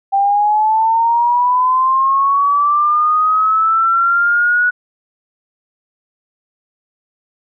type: linear sweep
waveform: sine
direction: up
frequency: 784 to 1471 Hz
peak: -10 dBFS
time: 0.12-4.71 s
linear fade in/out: 20 ms
effects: none